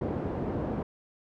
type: band-pass noise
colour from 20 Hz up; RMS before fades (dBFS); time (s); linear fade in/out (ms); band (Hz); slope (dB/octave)
pink; -32; 0.01-0.83; 5; 100 to 570; 12
effects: none